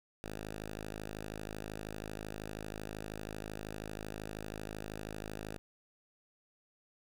5% pulse tone, 52.8 Hz, G#1, 29 cents sharp, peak -30 dBFS, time 0.24-5.58 s, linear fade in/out 0 ms, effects none

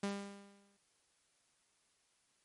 sawtooth tone with exponential decay, 200 Hz, G3, 35 cents sharp, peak -30 dBFS, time 0.03-0.77 s, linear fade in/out 5 ms, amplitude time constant 160 ms, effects white hiss -75 dBFS RMS until 2.44 s + MP3 48 kbps

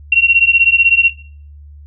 sine beating tone pair, 2731 / 2747 Hz, F7 / F7, -39 / -29 cents, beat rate 16 Hz, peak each -10 dBFS, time 0.12-1.1 s, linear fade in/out 5 ms, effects noise-tail reverb RT60 0.5 s tail -20 dB re dry + added 73 Hz sine -34 dBFS peak until 1.86 s

